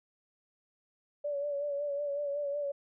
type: tone with vibrato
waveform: sine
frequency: 574 Hz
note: D5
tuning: 40 cents flat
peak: -31 dBFS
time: 1.24-2.72 s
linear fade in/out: 10 ms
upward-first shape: sine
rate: 5.4 Hz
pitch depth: 41 cents each way
effects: none